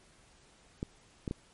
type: clicks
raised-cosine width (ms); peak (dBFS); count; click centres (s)
3; -21; 3; 0.829 / 1.278 / 1.311
effects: pink hiss -62 dBFS RMS until 1.53 s + MP3 48 kbps